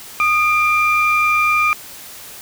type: tone pair together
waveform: sine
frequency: 1234 / 2378 Hz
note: D#6 / D7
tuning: -15 / +21 cents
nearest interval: major seventh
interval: 1136 cents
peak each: -14 dBFS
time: 0.2-1.73 s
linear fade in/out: 0 ms
effects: tanh soft clip ceiling -7 dBFS + white hiss -36 dBFS RMS until 2.41 s